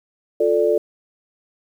sine chord, D minor, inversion first, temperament just, 352.4 / 440.5 / 587.3 Hz, F4 / A4 / D5, +16 / +2 / 0 cents, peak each -21 / -17 / -19 dBFS, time 0.4-0.78 s, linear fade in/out 5 ms, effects 8-bit

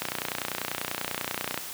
click train, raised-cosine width 0.3 ms, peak -12 dBFS, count 48, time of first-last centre 0.02-1.576 s, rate 30.2 Hz, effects white hiss -38 dBFS RMS until 1.73 s + high-pass 100 Hz 12 dB/octave

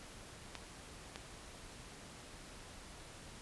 clicks, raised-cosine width 0.2 ms, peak -26 dBFS, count 2, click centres 0.553 / 1.159 s, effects pink hiss -53 dBFS RMS until 3.41 s + resampled to 24000 Hz

